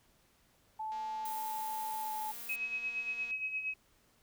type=tone with pitch glide; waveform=sine; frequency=871 to 859 Hz; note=A5 to A5; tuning=-18 to -42 cents; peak=-36 dBFS; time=0.79-2.32 s; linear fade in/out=10 ms; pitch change=-24 cents; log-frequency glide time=1.99-2.2 s
type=click train; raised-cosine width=0.2 ms; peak=-39 dBFS; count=565; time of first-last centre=0.92-3.31 s; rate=236 Hz
type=noise; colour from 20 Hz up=violet; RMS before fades=-45 dBFS; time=1.25-2.56 s; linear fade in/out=5 ms
type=tone with tremolo; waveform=sine; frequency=2551 Hz; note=D#7; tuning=43 cents sharp; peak=-32 dBFS; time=2.49-3.74 s; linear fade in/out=5 ms; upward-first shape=sine; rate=8.6 Hz; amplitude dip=60%
effects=pink hiss -69 dBFS RMS until 4.22 s